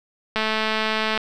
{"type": "click train", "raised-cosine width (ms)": 0.3, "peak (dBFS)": -7, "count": 179, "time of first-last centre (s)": [0.36, 1.177], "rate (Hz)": 218, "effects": []}